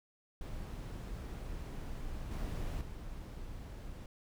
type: noise with level steps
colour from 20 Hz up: brown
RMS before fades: -42 / -38 / -45 dBFS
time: 0.41-4.06 s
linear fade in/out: 2 ms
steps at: 2.31 / 2.81 s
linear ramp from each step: 2 ms
effects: none